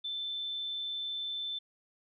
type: tone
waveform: sine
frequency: 3534 Hz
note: A7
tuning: 7 cents sharp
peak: -34 dBFS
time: 0.04-1.59 s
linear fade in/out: 10 ms
effects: none